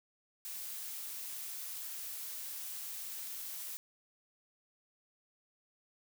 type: noise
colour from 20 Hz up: blue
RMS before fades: -43 dBFS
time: 0.45-3.77 s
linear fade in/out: 0 ms
effects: none